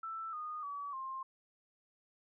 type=tone with pitch steps; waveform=sine; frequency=1326 / 1230.1 / 1141.1 / 1058.5 Hz; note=E6 / D#6 / C#6 / C6; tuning=+10 / -20 / +50 / +20 cents; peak=-39 dBFS; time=0.03-1.23 s; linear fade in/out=5 ms; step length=300 ms; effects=none